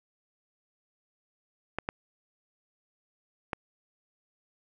clicks, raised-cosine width 0.5 ms, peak -15 dBFS, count 3, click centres 1.786 / 1.889 / 3.532 s, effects none

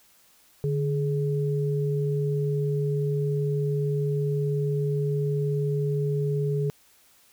sine tone pair together, 146.83 / 420.4 Hz, D3 / G#4, 0 / +21 cents, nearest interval octave + tritone, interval 1821 cents, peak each -24 / -28 dBFS, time 0.64-6.7 s, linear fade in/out 0 ms, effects white hiss -59 dBFS RMS until 7.32 s

